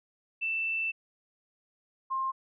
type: tone pair in turn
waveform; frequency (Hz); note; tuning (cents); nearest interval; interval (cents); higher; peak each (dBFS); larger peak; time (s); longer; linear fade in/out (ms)
sine; 2662 / 1060.1; E7 / C6; +16 / +22; octave + major third; 1594; first; -28; neither; 0.41-0.92 / 2.1-2.32; first; 20
effects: none